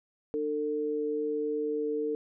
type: tone pair together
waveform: sine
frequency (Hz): 300.4 / 449.4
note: D4 / A4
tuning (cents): +39 / +37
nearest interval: perfect fifth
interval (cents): 698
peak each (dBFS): -34 / -29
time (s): 0.34-2.15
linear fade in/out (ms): 0
effects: none

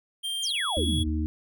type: tone with pitch glide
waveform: square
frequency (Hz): 3177 to 3354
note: G7 to G#7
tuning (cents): +23 to +16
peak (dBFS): -29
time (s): 0.23-1.04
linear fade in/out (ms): 20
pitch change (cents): +93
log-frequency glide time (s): 0.44-0.57
type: exponential sweep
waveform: sine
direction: down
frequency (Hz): 7270 to 58.2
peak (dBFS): -28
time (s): 0.42-1.09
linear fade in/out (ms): 20
type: harmonic tone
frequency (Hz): 77.78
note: D#2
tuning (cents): 0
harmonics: 1 / 3 / 4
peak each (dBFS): -26 / -33 / -31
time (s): 0.77-1.26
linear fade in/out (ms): 0
effects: none

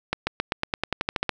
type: accelerating click train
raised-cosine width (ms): 0.3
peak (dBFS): -7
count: 13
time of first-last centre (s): 0.13-1.293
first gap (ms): 140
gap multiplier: 0.93
effects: none

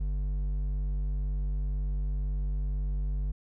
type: tone with hard clipping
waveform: sine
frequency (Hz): 49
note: G1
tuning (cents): 0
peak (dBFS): -29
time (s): 0-3.32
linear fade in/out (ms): 10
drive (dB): 6
effects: none

